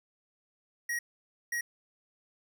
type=tone bursts at uneven times; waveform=square; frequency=1895 Hz; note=A#6; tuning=28 cents sharp; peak=-31 dBFS; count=2; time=0.89-0.99 / 1.52-1.61 s; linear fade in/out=5 ms; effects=none